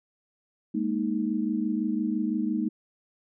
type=chord; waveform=sine; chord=Ab suspended second; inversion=none; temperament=just; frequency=207.7 / 233.6 / 311.5 Hz; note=Ab3 / Bb3 / Eb4; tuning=0 / +4 / +2 cents; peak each=-29 dBFS; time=0.74-2.69 s; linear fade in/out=10 ms; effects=none